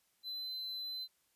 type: tone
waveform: triangle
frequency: 4049 Hz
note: B7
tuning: 42 cents sharp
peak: -38 dBFS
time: 0.23-1.08 s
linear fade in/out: 50 ms
effects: white hiss -75 dBFS RMS until 1.35 s + resampled to 32000 Hz